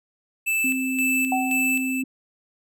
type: tone with tremolo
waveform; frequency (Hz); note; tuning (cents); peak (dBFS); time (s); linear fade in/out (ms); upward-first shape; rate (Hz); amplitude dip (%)
square; 2637; E7; 0; -21; 0.46-2.03; 20; square; 1.9; 55
type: tone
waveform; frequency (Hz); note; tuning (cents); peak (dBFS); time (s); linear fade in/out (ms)
sine; 261.6; C4; 0; -24; 0.64-2.04; 5
type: tone with exponential decay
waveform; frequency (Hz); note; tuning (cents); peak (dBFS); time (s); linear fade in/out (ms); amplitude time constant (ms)
sine; 761; F#5; +48; -19; 1.32-1.92; 2; 130
effects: none